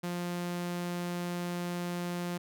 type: tone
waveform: sawtooth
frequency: 175.5 Hz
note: F3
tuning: 9 cents sharp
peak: -29 dBFS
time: 0.03-2.38 s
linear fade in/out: 10 ms
effects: none